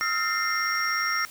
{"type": "tone cluster", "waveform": "sine", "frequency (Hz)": [1282, 1379, 1817, 2096, 5570], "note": ["E6", "F6", "A#6", "C7", "F8"], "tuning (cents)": [-49, -22, -45, 2, -5], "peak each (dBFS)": -30, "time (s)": [0.01, 1.25], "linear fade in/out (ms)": 0, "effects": ["white hiss -45 dBFS RMS until 1.3 s"]}